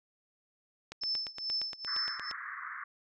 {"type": "click train", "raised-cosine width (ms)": 0.2, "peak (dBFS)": -24, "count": 13, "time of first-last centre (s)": [0.92, 2.312], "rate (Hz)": 8.62}
{"type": "tone with tremolo", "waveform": "sine", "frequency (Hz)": 5274, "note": "E8", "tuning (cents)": 0, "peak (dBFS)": -29, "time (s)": [1.01, 2.32], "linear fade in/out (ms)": 10, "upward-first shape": "triangle", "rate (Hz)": 2.3, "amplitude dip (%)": 95}
{"type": "band-pass noise", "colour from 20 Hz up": "pink", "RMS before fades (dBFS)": -42, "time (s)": [1.87, 2.84], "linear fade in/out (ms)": 5, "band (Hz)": [1100, 2000], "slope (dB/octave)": 96}
{"effects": []}